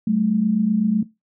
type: tone pair together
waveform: sine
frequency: 189.7 / 217.7 Hz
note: F#3 / A3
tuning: +43 / -18 cents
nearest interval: major second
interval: 239 cents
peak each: -22 / -17 dBFS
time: 0.07-1.03 s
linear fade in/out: 5 ms
effects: noise-tail reverb RT60 0.2 s tail -18 dB re dry